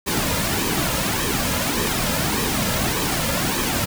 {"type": "noise with flanger", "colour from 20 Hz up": "pink", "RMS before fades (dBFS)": -22, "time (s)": [0.06, 3.86], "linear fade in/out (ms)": 20, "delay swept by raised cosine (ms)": [1.4, 2.7], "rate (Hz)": 1.7, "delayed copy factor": -0.6, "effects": []}